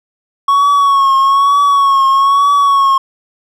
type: tone with vibrato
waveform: triangle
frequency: 1108.7 Hz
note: C#6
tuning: in tune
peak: -5 dBFS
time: 0.48-2.98 s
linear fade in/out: 5 ms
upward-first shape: triangle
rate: 1.1 Hz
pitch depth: 54 cents each way
effects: none